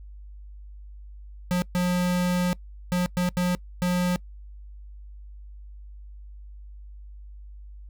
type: tone bursts at uneven times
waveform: square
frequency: 179 Hz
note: F3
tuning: 43 cents sharp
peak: -22 dBFS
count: 6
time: 1.51-1.62 / 1.75-2.53 / 2.92-3.06 / 3.17-3.29 / 3.37-3.55 / 3.82-4.16 s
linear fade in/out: 0 ms
effects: noise-tail reverb RT60 0.1 s tail -24 dB re dry + added 50 Hz sine -40 dBFS peak until 7.89 s